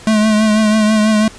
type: tone with vibrato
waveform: square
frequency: 215.3 Hz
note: A3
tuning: 37 cents flat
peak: -10 dBFS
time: 0.07-1.28 s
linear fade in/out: 2 ms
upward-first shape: triangle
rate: 6.1 Hz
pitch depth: 42 cents each way
effects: pink hiss -37 dBFS RMS until 1.38 s + resampled to 22050 Hz